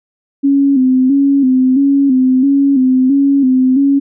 sine tone with vibrato, 267.7 Hz, C4, 40 cents sharp, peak -7 dBFS, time 0.43-4 s, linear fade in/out 20 ms, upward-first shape square, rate 1.5 Hz, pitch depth 66 cents each way, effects none

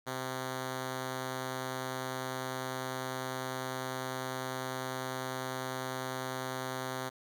5% pulse tone, 130 Hz, C3, 11 cents flat, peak -24 dBFS, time 0.06-7.1 s, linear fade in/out 20 ms, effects none

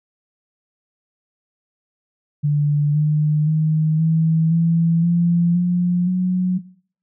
sine tone with pitch steps, 146.83 / 151.48 / 156.28 / 161.23 / 166.34 / 171.61 / 177.05 / 182.66 Hz, D3 / D#3 / D#3 / E3 / E3 / F3 / F3 / F#3, 0 / -46 / +8 / -38 / +16 / -30 / +24 / -22 cents, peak -14 dBFS, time 2.43-6.59 s, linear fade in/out 20 ms, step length 520 ms, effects noise-tail reverb RT60 0.5 s tail -17 dB re dry

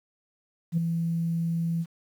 sine tone with ADSR envelope, 166.8 Hz, E3, 21 cents sharp, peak -18 dBFS, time 0.72-1.86 s, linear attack 54 ms, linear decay 8 ms, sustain -6 dB, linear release 52 ms, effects tanh soft clip ceiling -17 dBFS + 9-bit

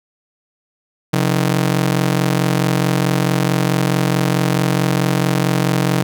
sawtooth ring-modulated tone, 154.8 Hz, D#3, 9 cents flat, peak -7 dBFS, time 1.13-6.03 s, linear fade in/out 5 ms, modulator 22.3 Hz, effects none

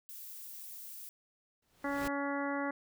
violet noise, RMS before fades -47 dBFS, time 0.09-1.09 s, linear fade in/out 0 ms
pink noise with exponential growth, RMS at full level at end -40 dBFS, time 1.62-2.08 s, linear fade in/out 5 ms, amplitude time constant 100 ms
harmonic tone, 281.7 Hz, C#4, 28 cents sharp, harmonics 1 / 2 / 3 / 4 / 5 / 6 / 7, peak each -36 / -39 / -41 / -42 / -43 / -44 / -44 dBFS, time 1.84-2.71 s, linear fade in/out 5 ms
effects none

